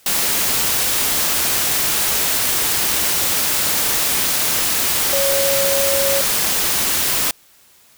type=tone in noise; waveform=sine; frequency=553 Hz; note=C#5; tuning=4 cents flat; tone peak=-18 dBFS; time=5.13-6.21 s; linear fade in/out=2 ms; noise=white; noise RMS=-18 dBFS; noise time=0.06-7.31 s; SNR=-3 dB; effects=white hiss -51 dBFS RMS until 7.97 s